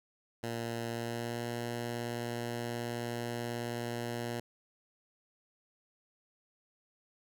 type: tone with pitch glide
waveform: 10% pulse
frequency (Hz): 116.54 to 118.71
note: A#2 to A#2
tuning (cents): 0 to +32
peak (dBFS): -27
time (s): 0.43-4.4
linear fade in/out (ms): 5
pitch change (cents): +32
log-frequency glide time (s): 0.89-1.46
effects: none